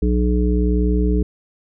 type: harmonic tone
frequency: 60.7 Hz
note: B1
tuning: 29 cents flat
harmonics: 1 / 3 / 5 / 7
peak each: -16 / -21 / -23 / -24 dBFS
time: 0.02-1.23 s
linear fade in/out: 5 ms
effects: none